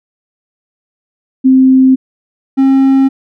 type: tone pair in turn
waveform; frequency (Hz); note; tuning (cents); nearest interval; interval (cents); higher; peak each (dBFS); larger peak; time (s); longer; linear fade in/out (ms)
sine / triangle; 261.6 / 268.6; C4 / C4; 0 / +46; unison; 46; second; -3; neither; 1.44-1.96 / 2.57-3.09; neither; 20
effects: none